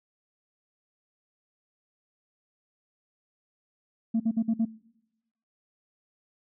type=tone bursts; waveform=sine; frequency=226.3 Hz; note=A3; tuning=49 cents sharp; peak=-20 dBFS; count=5; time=4.14-4.653 s; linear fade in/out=10 ms; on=61 ms; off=52 ms; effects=noise-tail reverb RT60 0.9 s tail -22 dB re dry + tanh soft clip ceiling -19 dBFS